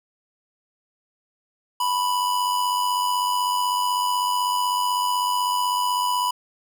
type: tone with amplitude modulation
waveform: square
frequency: 987.8 Hz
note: B5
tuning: in tune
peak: -19 dBFS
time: 1.8-6.31 s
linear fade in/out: 5 ms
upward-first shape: sine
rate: 96 Hz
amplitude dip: 45%
effects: none